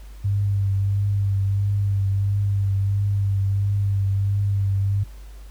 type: tone with vibrato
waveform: sine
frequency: 99.3 Hz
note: G2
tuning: 23 cents sharp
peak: -18 dBFS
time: 0.24-5.04 s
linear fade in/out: 10 ms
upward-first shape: triangle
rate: 1.5 Hz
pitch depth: 31 cents each way
effects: added 50 Hz sine -37 dBFS peak until 5.5 s + pink hiss -53 dBFS RMS until 5.5 s